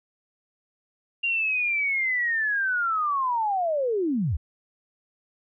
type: linear sweep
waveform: sine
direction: down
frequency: 2794 to 58.27 Hz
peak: -22 dBFS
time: 1.23-4.37 s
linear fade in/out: 10 ms
effects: none